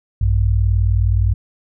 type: tone pair together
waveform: sine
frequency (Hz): 58.42 / 98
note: A#1 / G2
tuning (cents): +4 / 0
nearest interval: major sixth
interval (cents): 896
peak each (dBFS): -15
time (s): 0.21-1.34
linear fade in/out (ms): 5
effects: none